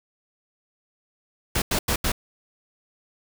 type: noise bursts at uneven times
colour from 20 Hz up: pink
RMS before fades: -23 dBFS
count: 4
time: 1.55-1.62 / 1.71-1.79 / 1.88-1.96 / 2.04-2.12 s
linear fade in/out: 5 ms
effects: none